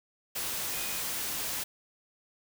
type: tone in noise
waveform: sine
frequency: 2485 Hz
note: D#7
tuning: 3 cents flat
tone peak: -44 dBFS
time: 0.71-1 s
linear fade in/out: 10 ms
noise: white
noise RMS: -34 dBFS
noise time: 0.35-1.64 s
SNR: -13 dB
effects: none